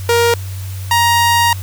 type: tone pair in turn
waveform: sawtooth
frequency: 470 / 940 Hz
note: A#4 / A#5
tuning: +14 / +14 cents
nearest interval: octave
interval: 1200 cents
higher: second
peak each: -6 dBFS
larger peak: neither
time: 0.09-0.34 / 0.91-1.53 s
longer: second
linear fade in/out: 2 ms
effects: added 95 Hz sine -22 dBFS peak until 1.62 s + white hiss -36 dBFS RMS until 1.62 s